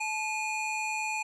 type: tone pair together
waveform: square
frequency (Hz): 866 / 2449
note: A5 / D#7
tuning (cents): -28 / -28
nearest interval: octave + tritone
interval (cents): 1800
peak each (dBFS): -34 / -33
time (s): 0-1.23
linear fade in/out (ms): 10
effects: resampled to 24000 Hz